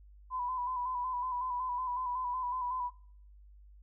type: tone with vibrato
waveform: sine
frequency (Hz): 1000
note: B5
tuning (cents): +21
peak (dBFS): -32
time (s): 0.3-2.91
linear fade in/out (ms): 50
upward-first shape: square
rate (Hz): 5.4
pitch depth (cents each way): 35
effects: noise-tail reverb RT60 0.7 s tail -26 dB re dry + added 50 Hz sine -53 dBFS peak until 3.82 s